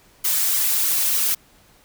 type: noise with flanger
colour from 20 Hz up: blue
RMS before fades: -20 dBFS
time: 0.24-1.35 s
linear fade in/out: 10 ms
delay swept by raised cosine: 1.1 to 5.1 ms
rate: 3.2 Hz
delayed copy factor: -0.7
effects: pink hiss -54 dBFS RMS until 1.84 s